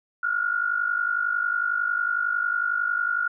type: tone pair together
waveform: sine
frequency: 1390 / 1441 Hz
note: F6 / F#6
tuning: -9 / -46 cents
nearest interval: minor second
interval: 63 cents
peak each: -26 / -24 dBFS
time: 0.23-3.28 s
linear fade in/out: 5 ms
effects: none